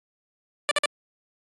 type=tone bursts; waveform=10% pulse; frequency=586 Hz; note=D5; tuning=4 cents flat; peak=-11 dBFS; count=3; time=0.69-0.858 s; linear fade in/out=0 ms; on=22 ms; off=51 ms; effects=high-pass 300 Hz 12 dB/octave + AAC 32 kbps